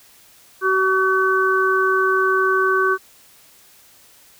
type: harmonic tone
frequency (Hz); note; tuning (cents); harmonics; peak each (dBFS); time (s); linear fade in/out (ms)
379.4; F#4; +43; 1 / 3 / 4; -19 / -19 / -19; 0.61-2.98; 50
effects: white hiss -50 dBFS RMS until 4.39 s